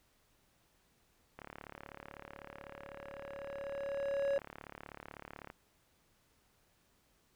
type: click train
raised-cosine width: 0.5 ms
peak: -31 dBFS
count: 149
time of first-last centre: 1.39-5.501 s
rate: 36 Hz
type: tone with exponential growth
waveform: triangle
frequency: 557 Hz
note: C#5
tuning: 8 cents sharp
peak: -27 dBFS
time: 1.75-4.38 s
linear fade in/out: 1 ms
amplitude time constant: 570 ms
effects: pink hiss -72 dBFS RMS until 7.35 s